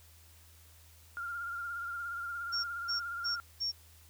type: tone with vibrato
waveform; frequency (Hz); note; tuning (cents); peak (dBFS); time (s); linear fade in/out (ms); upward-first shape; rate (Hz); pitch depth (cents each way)
sine; 1396.9; F6; 0; -36; 1.17-3.4; 0; sine; 17; 35
type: tone bursts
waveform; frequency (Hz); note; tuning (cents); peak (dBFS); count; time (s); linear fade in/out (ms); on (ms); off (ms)
sine; 5510; F8; -24; -31; 4; 2.52-3.72; 20; 120; 240
effects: added 81 Hz sine -58 dBFS peak until 4.09 s + white hiss -61 dBFS RMS until 4.09 s